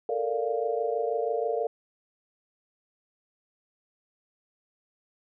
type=chord; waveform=sine; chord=Bb major seventh; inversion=third; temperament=equal; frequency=440 / 466.2 / 587.3 / 698.5 Hz; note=A4 / Bb4 / D5 / F5; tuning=0 / 0 / 0 / 0 cents; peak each=-31 / -29 / -33 / -32 dBFS; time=0.09-1.67 s; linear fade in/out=2 ms; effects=none